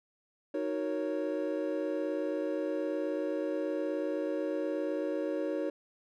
triangle chord, D# minor seventh, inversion none, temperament equal, 311.1 / 370 / 466.2 / 554.4 Hz, D#4 / F#4 / A#4 / C#5, 0 / 0 / 0 / 0 cents, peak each -33 / -36 / -36 / -33 dBFS, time 0.54-5.7 s, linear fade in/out 5 ms, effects none

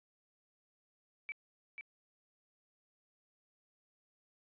sine tone with echo, 2304 Hz, D7, 34 cents flat, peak -38 dBFS, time 1.29-1.32 s, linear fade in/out 0 ms, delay 490 ms, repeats 1, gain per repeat -5 dB, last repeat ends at 1.81 s, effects resampled to 8000 Hz + 13-bit

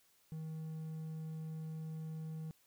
triangle tone, 158.5 Hz, D#3, 32 cents sharp, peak -39 dBFS, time 0.32-2.51 s, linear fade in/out 0 ms, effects white hiss -71 dBFS RMS until 2.66 s

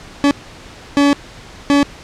40% pulse tone bursts at uneven times, 284.5 Hz, C#4, 45 cents sharp, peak -8 dBFS, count 3, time 0.24-0.31 / 0.97-1.13 / 1.7-1.83 s, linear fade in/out 0 ms, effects pink hiss -37 dBFS RMS until 2.03 s + low-pass 6000 Hz 12 dB/octave

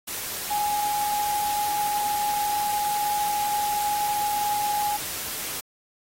sine tone in noise, 830.6 Hz, G#5, in tune, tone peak -23 dBFS, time 0.5-4.97 s, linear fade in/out 10 ms, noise white, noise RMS -32 dBFS, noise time 0.07-5.61 s, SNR +6 dB, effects AAC 48 kbps

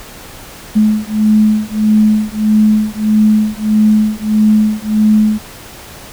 sine beating tone pair, 213.5 / 215.1 Hz, G#3 / A3, +48 / -39 cents, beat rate 1.6 Hz, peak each -11 dBFS, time 0.75-5.39 s, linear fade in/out 20 ms, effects pink hiss -33 dBFS RMS until 6.12 s

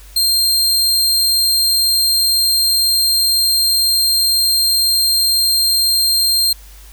sawtooth tone, 4186 Hz, C8, in tune, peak -9 dBFS, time 0.16-6.53 s, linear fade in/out 5 ms, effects added 50 Hz sine -37 dBFS peak until 6.92 s + white hiss -44 dBFS RMS until 6.92 s

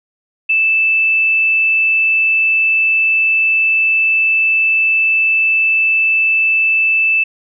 sine tone, 2637 Hz, E7, in tune, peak -10 dBFS, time 0.49-7.24 s, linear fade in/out 10 ms, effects none

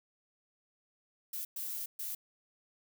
violet noise bursts at uneven times, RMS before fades -39 dBFS, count 3, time 1.33-1.45 / 1.56-1.86 / 1.99-2.15 s, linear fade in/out 5 ms, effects none

